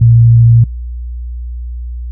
sine tone with vibrato, 116.54 Hz, A#2, in tune, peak -3 dBFS, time 0.01-0.64 s, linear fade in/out 5 ms, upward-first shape sine, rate 13 Hz, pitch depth 8 cents each way, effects noise-tail reverb RT60 0.1 s tail -20 dB re dry + added 60 Hz sine -19 dBFS peak until 2.11 s

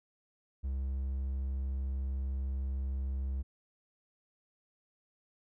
triangle tone, 66.7 Hz, C2, 34 cents sharp, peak -30 dBFS, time 0.63-3.43 s, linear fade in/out 20 ms, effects none

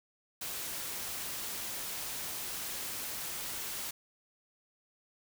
white noise, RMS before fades -39 dBFS, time 0.41-3.91 s, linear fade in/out 5 ms, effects none

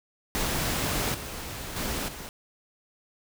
pink noise with level steps, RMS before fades -28 / -37 / -31 / -40 dBFS, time 0.35-2.29 s, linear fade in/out 0 ms, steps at 1.14 / 1.76 / 2.08 s, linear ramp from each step 5 ms, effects none

